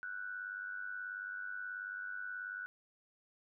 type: tone with amplitude modulation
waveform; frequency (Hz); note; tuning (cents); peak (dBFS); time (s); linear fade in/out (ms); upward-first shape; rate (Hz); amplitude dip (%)
sine; 1480; F#6; 0; -37; 0.03-2.66; 0; sine; 98.5; 70
effects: none